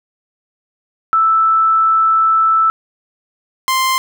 sine / sawtooth tone pair in turn, 1318.5 / 1046.5 Hz, E6 / C6, 0 / 0 cents, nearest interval major third, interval 400 cents, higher first, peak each -9 dBFS, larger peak neither, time 1.13-2.7 / 3.68-3.98 s, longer first, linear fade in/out 0 ms, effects none

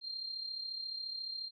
sine tone with amplitude modulation, 4186 Hz, C8, in tune, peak -36 dBFS, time 0.01-1.51 s, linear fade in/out 50 ms, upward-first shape sine, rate 34.3 Hz, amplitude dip 55%, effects none

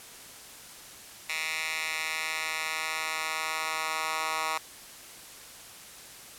10% pulse tone with high-pass filter sweep, 158.4 Hz, D#3, 31 cents sharp, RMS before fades -32 dBFS, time 1.29-4.58 s, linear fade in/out 5 ms, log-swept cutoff 2100 to 1200 Hz, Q 2, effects white hiss -47 dBFS RMS until 6.38 s + low-pass 12000 Hz 12 dB/octave

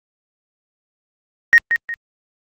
sine tone with echo, 1864.7 Hz, A#6, in tune, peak -4 dBFS, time 1.53-1.58 s, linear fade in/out 0 ms, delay 180 ms, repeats 2, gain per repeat -9 dB, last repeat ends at 1.94 s, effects tanh soft clip ceiling -2 dBFS + Opus 48 kbps

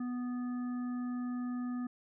harmonic tone, 246.9 Hz, B3, in tune, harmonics 1 / 3 / 5 / 7, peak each -34 / -54 / -50 / -58 dBFS, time 0-1.87 s, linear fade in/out 5 ms, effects none

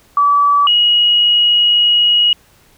sine tone pair in turn, 1150 / 2898 Hz, D6 / F#7, -37 / -37 cents, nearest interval octave + major third, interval 1600 cents, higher second, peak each -8 dBFS, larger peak neither, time 0.17-0.67 / 0.67-2.33 s, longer second, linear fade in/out 2 ms, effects pink hiss -50 dBFS RMS until 2.77 s

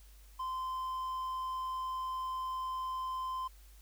triangle tone, 1035 Hz, C6, 19 cents flat, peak -33 dBFS, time 0.39-3.48 s, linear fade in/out 10 ms, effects added 50 Hz sine -54 dBFS peak until 3.81 s + white hiss -64 dBFS RMS until 3.81 s

